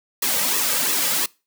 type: noise with flanger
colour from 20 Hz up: white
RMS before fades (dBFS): -21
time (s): 0.22-1.26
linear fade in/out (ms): 5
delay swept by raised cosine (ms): 1.3 to 2.9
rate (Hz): 2.9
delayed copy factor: -0.75
effects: noise-tail reverb RT60 0.3 s tail -24 dB re dry + high-pass 200 Hz 12 dB/octave